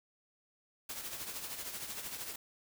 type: noise with tremolo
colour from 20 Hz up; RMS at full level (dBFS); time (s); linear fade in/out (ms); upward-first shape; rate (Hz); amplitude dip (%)
white; -40; 0.89-2.36; 5; triangle; 13; 60
effects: none